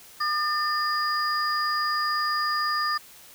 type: tone cluster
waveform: sine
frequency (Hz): 1208 / 1788 / 4882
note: D6 / A6 / D#8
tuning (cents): +48 / +27 / -34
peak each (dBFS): -25 / -29 / -30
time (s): 0.2-2.98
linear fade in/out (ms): 10
effects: white hiss -49 dBFS RMS until 3.34 s